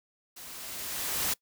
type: noise with level ramp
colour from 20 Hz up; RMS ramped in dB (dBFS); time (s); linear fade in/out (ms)
white; -46 to -28; 0.36-1.34; 10
effects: noise-tail reverb RT60 0.1 s tail -23 dB re dry